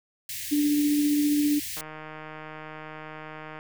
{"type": "band-stop noise", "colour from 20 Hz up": "white", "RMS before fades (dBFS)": -35, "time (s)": [0.29, 1.81], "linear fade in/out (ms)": 2, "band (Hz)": [150, 1700], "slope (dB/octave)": 96}
{"type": "tone with tremolo", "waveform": "sine", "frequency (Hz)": 293.7, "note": "D4", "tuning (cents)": 0, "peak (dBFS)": -19, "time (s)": [0.51, 1.6], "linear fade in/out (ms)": 20, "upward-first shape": "triangle", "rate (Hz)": 15, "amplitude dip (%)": 25}
{"type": "click train", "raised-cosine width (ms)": 0.5, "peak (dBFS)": -25, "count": 283, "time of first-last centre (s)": [1.77, 3.589], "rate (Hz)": 155}
{"effects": []}